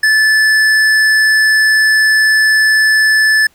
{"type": "tone with hard clipping", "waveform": "triangle", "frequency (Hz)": 1742, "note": "A6", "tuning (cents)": -18, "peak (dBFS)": -9, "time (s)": [0.03, 3.47], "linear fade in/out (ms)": 5, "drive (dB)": 14, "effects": ["pink hiss -52 dBFS RMS until 3.54 s"]}